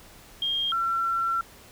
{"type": "tone pair in turn", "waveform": "sine", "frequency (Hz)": [3221, 1354.3], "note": ["G7", "E6"], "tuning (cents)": [46, 46], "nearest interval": "octave + minor third", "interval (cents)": 1500, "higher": "first", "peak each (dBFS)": [-24, -23], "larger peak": "second", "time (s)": [[0.42, 0.72], [0.72, 1.41]], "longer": "second", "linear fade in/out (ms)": 2, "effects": ["pink hiss -50 dBFS RMS until 1.71 s"]}